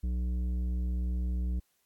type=tone with tanh clipping; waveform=triangle; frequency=61.2 Hz; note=B1; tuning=15 cents flat; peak=-30 dBFS; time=0.03-1.6 s; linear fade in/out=10 ms; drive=14 dB; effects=white hiss -74 dBFS RMS until 1.85 s + AAC 64 kbps